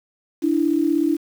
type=tone pair together; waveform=sine; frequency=293.7 / 330.2 Hz; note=D4 / E4; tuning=0 / +3 cents; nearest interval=major second; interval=203 cents; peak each=-19 dBFS; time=0.42-1.17 s; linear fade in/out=20 ms; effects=7-bit